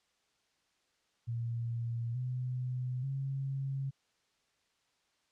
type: tone with pitch steps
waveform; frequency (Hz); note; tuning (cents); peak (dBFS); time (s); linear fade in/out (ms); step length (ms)
sine; 117 / 126.12 / 135.96; A#2 / B2 / C#3; +7 / +37 / -33; -33; 1.27-3.91; 20; 880
effects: white hiss -75 dBFS RMS until 5.31 s + low-pass 6000 Hz 12 dB/octave